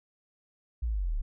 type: linear sweep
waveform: sine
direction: down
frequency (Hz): 61.74 to 31.64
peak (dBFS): -27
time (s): 0.82-1.22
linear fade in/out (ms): 10
effects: none